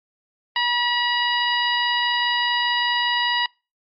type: harmonic tone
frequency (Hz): 965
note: B5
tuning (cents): -40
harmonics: 1 / 2 / 3 / 4 / 5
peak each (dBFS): -23 / -23 / -24 / -28 / -31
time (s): 0.56-3.46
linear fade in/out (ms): 2
effects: noise-tail reverb RT60 0.3 s tail -26 dB re dry + MP3 32 kbps